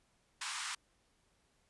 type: band-pass noise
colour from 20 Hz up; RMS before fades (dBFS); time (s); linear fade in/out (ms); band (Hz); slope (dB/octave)
pink; -41; 0.41-0.75; 5; 930 to 9800; 48
effects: pink hiss -74 dBFS RMS until 1.69 s + resampled to 24000 Hz